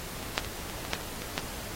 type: clicks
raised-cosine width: 0.2 ms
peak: -22 / -6 / -18 / -21 / -21 / -8 / -25 / -19 / -10 dBFS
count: 9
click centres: 0.228 / 0.379 / 0.447 / 0.698 / 0.851 / 0.934 / 1.011 / 1.22 / 1.379 s
effects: pink hiss -40 dBFS RMS until 1.75 s + AAC 48 kbps